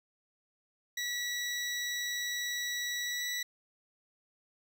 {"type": "tone with pitch glide", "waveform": "20% pulse", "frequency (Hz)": [1943, 1956.5], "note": ["B6", "B6"], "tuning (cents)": [-29, -17], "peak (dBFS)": -28, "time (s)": [0.97, 3.43], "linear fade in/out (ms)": 5, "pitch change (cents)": 12, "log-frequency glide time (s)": [3.01, 3.29], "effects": []}